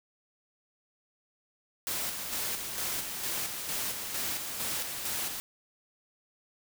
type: noise with tremolo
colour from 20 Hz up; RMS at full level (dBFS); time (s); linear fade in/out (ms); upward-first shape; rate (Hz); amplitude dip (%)
white; -33; 1.87-5.4; 0; square; 2.2; 40
effects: none